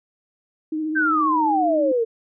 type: tone with vibrato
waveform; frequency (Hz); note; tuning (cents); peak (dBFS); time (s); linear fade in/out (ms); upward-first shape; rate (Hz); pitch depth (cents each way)
sine; 311.1; D#4; 0; -22; 0.72-1.92; 5; triangle; 15; 37
type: exponential sweep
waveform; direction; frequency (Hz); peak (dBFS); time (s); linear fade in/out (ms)
sine; down; 1594 to 442.9; -17; 0.95-2.05; 20
effects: none